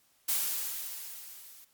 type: noise with level ramp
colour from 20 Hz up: blue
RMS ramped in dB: -28 to -53 dBFS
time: 0.28-1.65 s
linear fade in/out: 10 ms
effects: white hiss -68 dBFS RMS until 1.73 s + Opus 48 kbps